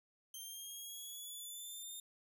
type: linear sweep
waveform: 10% pulse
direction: up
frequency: 3136 to 3645 Hz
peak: -39 dBFS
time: 0.34-2 s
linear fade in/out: 2 ms
effects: none